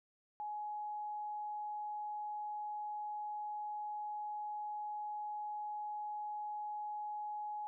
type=tone; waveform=sine; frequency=840 Hz; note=G#5; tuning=19 cents sharp; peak=-39 dBFS; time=0.4-7.67 s; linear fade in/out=0 ms; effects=none